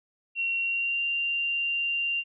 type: tone with pitch glide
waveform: sine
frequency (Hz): 2738 to 2778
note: F7 to F7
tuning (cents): -35 to -10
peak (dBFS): -25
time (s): 0.35-2.24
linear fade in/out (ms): 50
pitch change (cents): +25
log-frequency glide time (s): 0.58-1.02
effects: none